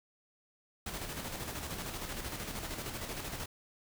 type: noise with tremolo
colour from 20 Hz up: pink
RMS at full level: -39 dBFS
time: 0.86-3.46 s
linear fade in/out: 5 ms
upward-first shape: square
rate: 13 Hz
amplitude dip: 40%
effects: none